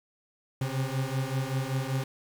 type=beating tone pair; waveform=40% pulse; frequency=130.3 / 135.5 Hz; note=C3 / C#3; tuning=-7 / -39 cents; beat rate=5.2 Hz; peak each=-30 dBFS; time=0.61-2.04 s; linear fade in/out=5 ms; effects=9-bit